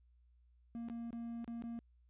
triangle tone with dropouts, 233.1 Hz, A#3, in tune, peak -39 dBFS, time 0.75-1.79 s, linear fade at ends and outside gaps 0 ms, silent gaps 0.886-0.899 / 1.106-1.129 / 1.444-1.478 / 1.622-1.638 s, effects added 60 Hz sine -65 dBFS peak until 2.09 s + resampled to 8000 Hz

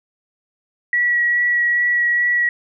sine tone with vibrato, 1928 Hz, B6, 42 cents flat, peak -14 dBFS, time 0.93-2.49 s, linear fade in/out 2 ms, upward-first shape sine, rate 2.4 Hz, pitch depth 11 cents each way, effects none

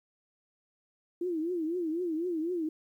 sine tone with vibrato, 336.2 Hz, E4, 34 cents sharp, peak -29 dBFS, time 1.21-2.69 s, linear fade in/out 5 ms, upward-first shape triangle, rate 4 Hz, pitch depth 170 cents each way, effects 11-bit

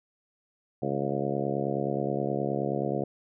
harmonic tone with a mistuned harmonic, 69.5 Hz, C#2, 5 cents sharp, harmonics 2 / 3 / 4 / 5 / 6 / 7 / 8 / 9 / 10, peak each -34 / -34 / -37 / -34 / -34 / -36 / -35 / -39 / -37 dBFS, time 0.82-3.04 s, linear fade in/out 5 ms, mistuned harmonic 10, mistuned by +27 cents, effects none

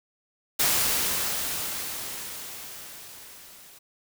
white noise with level ramp, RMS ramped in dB -22 to -50 dBFS, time 0.59-3.79 s, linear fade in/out 10 ms, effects none

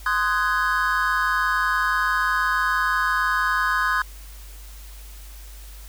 triangle chord, Ab dominant seventh, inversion first, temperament just, 1038.3 / 1245.9 / 1495.1 / 1661.2 Hz, C6 / Eb6 / Gb6 / Ab6, -14 / +2 / +18 / 0 cents, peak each -23 dBFS, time 0.06-4.02 s, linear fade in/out 2 ms, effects added 50 Hz sine -38 dBFS peak until 5.88 s + white hiss -47 dBFS RMS until 5.88 s

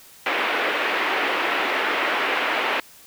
white band-pass noise, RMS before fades -23 dBFS, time 0.26-2.8 s, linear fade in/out 2 ms, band 300 to 2600 Hz, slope 24 dB/octave, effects white hiss -48 dBFS RMS until 3.06 s

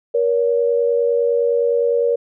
sine tone pair together, 475.1 / 565 Hz, A#4 / C#5, +33 / +33 cents, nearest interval minor third, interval 300 cents, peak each -15 / -20 dBFS, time 0.14-2.16 s, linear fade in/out 10 ms, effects none

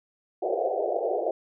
white band-pass noise, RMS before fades -27 dBFS, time 0.42-1.31 s, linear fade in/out 5 ms, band 350 to 750 Hz, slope 96 dB/octave, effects none

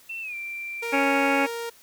sine tone with pitch glide, 2691 to 2356 Hz, E7 to D7, +35 to +5 cents, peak -31 dBFS, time 0.09-1 s, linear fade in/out 10 ms, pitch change -230 cents, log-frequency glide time 0.21-0.35 s
sawtooth tone, 466.2 Hz, A#4, in tune, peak -26 dBFS, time 0.82-1.7 s, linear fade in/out 10 ms
harmonic tone, 277.2 Hz, C#4, in tune, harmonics 1 / 2 / 3 / 4 / 5 / 6 / 7 / 8 / 9 / 10, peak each -25 / -27 / -26 / -35 / -30 / -32 / -39 / -28 / -31 / -34 dBFS, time 0.92-1.47 s, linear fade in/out 20 ms
effects white hiss -54 dBFS RMS until 1.82 s

